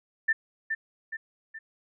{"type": "tone with echo", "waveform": "sine", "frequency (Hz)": 1783, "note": "A6", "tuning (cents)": 22, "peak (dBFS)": -20, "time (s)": [0.28, 0.33], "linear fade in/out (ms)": 10, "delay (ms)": 420, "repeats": 3, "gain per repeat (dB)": -6, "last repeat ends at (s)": 1.59, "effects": []}